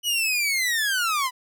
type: linear sweep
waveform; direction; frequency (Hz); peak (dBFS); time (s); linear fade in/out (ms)
sawtooth; down; 2960 to 974; -18; 0.03-1.31; 50
effects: none